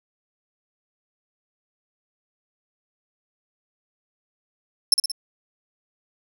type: tone with echo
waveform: 30% pulse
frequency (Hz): 5300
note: E8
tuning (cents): +9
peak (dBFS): -7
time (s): 4.92-4.94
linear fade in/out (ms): 2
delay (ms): 59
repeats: 3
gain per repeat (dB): -5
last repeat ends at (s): 5.117
effects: none